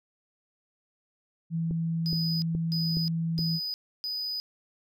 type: tone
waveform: sine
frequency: 164.81 Hz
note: E3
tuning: in tune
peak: -26 dBFS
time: 1.5-3.6 s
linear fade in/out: 50 ms
type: click train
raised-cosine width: 3 ms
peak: -23 dBFS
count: 5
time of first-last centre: 1.71-3.391 s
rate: 2.38 Hz
type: tone bursts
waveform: triangle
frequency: 4978 Hz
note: D#8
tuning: in tune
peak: -29 dBFS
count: 4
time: 2.06-4.4 s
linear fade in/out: 0 ms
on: 360 ms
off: 300 ms
effects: none